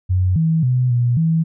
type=tone with pitch steps; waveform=sine; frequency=92 / 161.7 / 126.2 / 121.2 / 162.7 Hz; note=F#2 / E3 / B2 / B2 / E3; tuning=-9 / -33 / +38 / -32 / -22 cents; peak=-13 dBFS; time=0.09-1.44 s; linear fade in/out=20 ms; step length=270 ms; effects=none